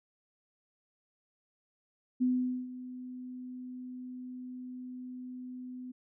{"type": "tone with ADSR envelope", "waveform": "sine", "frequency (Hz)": 252, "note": "B3", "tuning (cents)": 35, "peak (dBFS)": -24, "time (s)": [2.2, 5.92], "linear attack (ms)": 21, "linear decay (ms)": 450, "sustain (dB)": -16, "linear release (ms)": 11, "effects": []}